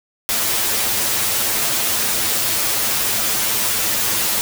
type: noise with comb filter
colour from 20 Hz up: white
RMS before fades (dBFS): -19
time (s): 0.29-4.41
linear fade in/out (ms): 0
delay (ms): 9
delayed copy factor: +0.85
effects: none